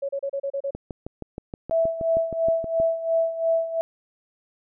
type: tone bursts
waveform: sine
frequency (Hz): 554.4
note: C#5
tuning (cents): 0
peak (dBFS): -24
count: 7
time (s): 0.02-0.708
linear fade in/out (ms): 10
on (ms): 70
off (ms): 33
type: click train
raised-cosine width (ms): 2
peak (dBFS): -19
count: 14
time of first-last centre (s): 0.75-2.8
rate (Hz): 6.34
type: tone with tremolo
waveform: sine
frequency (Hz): 658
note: E5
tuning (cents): -3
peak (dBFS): -17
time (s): 1.71-3.81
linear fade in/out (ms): 0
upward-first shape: sine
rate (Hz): 2.9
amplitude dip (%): 75
effects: none